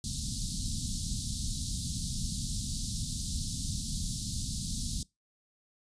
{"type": "band-stop noise", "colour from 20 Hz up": "pink", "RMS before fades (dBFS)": -34, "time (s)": [0.04, 5.03], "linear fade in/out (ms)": 2, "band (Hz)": [240, 3800], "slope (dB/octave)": 48, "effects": ["noise-tail reverb RT60 0.2 s tail -22 dB re dry", "resampled to 22050 Hz"]}